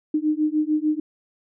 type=beating tone pair; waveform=sine; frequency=302.7 / 309.4 Hz; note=D#4 / D#4; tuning=-48 / -10 cents; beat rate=6.7 Hz; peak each=-22 dBFS; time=0.14-1 s; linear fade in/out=5 ms; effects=none